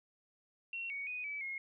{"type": "tone with pitch steps", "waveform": "sine", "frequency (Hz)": [2729, 2237, 2487, 2296, 2155], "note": ["F7", "C#7", "D#7", "D7", "C#7"], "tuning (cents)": [-41, 15, -1, -40, -49], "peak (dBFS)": -38, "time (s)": [0.73, 1.58], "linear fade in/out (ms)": 2, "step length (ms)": 170, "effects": []}